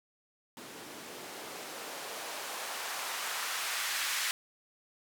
blue noise with band-pass filter sweep, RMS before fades -38 dBFS, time 0.57-4.31 s, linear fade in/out 0 ms, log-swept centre 220 to 1800 Hz, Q 1, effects none

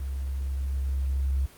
sine tone with level ramp, 67.4 Hz, C#2, 48 cents flat, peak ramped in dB -29 to -22 dBFS, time 0-1.46 s, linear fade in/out 5 ms, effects pink hiss -51 dBFS RMS until 1.57 s + Opus 24 kbps

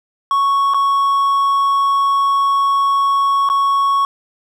triangle tone with dropouts, 1108.7 Hz, C#6, in tune, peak -10 dBFS, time 0.31-4.05 s, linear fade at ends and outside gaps 1 ms, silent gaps 0.737-0.744 / 3.489-3.499 s, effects none

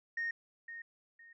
sine tone with echo, 1851 Hz, A#6, 13 cents flat, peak -32 dBFS, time 0.17-0.31 s, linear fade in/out 5 ms, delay 510 ms, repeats 2, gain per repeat -11 dB, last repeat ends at 1.33 s, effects tanh soft clip ceiling -30 dBFS

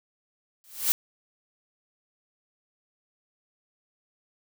blue noise with exponential growth, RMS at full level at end -19 dBFS, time 0.64-0.92 s, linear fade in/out 0 ms, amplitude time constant 60 ms, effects none

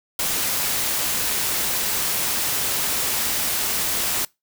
white noise, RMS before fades -23 dBFS, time 0.19-4.25 s, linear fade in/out 2 ms, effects noise-tail reverb RT60 0.2 s tail -23 dB re dry

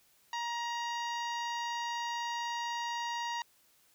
harmonic tone, 944 Hz, A#5, 22 cents sharp, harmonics 1 / 2 / 3 / 4 / 5 / 6 / 7, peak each -35 / -41 / -45 / -47 / -49 / -51 / -52 dBFS, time 0.33-3.42 s, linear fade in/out 2 ms, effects white hiss -67 dBFS RMS until 3.94 s

